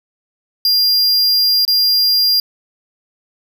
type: tone with dropouts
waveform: square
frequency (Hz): 4800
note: D8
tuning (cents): +37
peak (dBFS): -11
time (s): 0.65-2.4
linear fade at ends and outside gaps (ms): 2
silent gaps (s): 1.651-1.678
effects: none